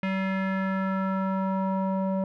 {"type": "tone with low-pass filter sweep", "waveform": "square", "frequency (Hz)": 191.2, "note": "G3", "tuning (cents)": -43, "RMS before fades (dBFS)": -27, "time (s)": [0.03, 2.24], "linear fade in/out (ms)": 2, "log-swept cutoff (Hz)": [2300, 740], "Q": 2.8, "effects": []}